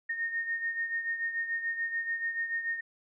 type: beating tone pair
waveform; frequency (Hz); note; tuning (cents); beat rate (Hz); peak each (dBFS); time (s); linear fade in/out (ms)
sine; 1840 / 1846.9; A#6 / A#6; -23 / -17; 6.9; -31 / -38; 0.09-2.81; 10
effects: none